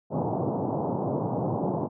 pink band-pass noise, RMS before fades -28 dBFS, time 0.1-1.89 s, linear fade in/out 50 ms, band 110 to 940 Hz, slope 48 dB/octave, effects none

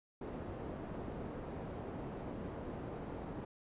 white low-pass noise, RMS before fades -44 dBFS, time 0.21-3.45 s, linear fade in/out 5 ms, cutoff 480 Hz, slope 12 dB/octave, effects resampled to 8000 Hz

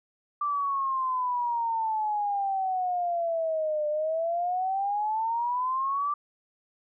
sine exponential two-way sweep, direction down then up, 1178 to 596 to 1178 Hz, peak -25 dBFS, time 0.41-6.14 s, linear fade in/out 5 ms, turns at 3.88 s, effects none

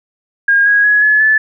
sine tone with pitch steps, 1622 / 1650.4 / 1679.2 / 1708.6 / 1738.4 Hz, G#6 / G#6 / G#6 / G#6 / A6, -41 / -11 / +19 / +49 / -21 cents, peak -7 dBFS, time 0.48-1.38 s, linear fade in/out 5 ms, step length 180 ms, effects none

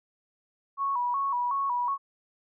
sine tone with vibrato, 1037 Hz, C6, 16 cents flat, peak -25 dBFS, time 0.77-1.98 s, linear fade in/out 50 ms, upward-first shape square, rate 2.7 Hz, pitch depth 110 cents each way, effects none

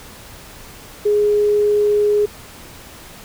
sine tone, 415.9 Hz, G#4, 2 cents sharp, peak -12 dBFS, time 1.05-2.26 s, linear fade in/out 10 ms, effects pink hiss -39 dBFS RMS until 3.24 s

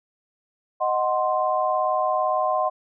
sine chord, C diminished, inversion first, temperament equal, 622.3 / 740 / 1046.5 Hz, Eb5 / Gb5 / C6, 0 / 0 / 0 cents, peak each -24 dBFS, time 0.8-2.7 s, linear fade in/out 20 ms, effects none

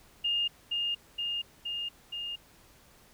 sine tone with echo, 2828 Hz, F7, 21 cents sharp, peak -26 dBFS, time 0.24-0.48 s, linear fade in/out 10 ms, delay 470 ms, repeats 4, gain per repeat -2 dB, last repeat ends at 2.36 s, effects pink hiss -59 dBFS RMS until 3.13 s

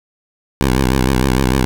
10% pulse tone with vibrato, 64.8 Hz, C2, 16 cents flat, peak -4 dBFS, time 0.61-1.65 s, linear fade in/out 0 ms, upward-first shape sine, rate 6.6 Hz, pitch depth 95 cents each way, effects none

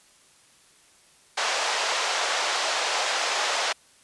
pink band-pass noise, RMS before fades -26 dBFS, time 1.37-3.73 s, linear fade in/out 10 ms, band 570 to 6900 Hz, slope 24 dB/octave, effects white hiss -57 dBFS RMS until 4.03 s + resampled to 24000 Hz

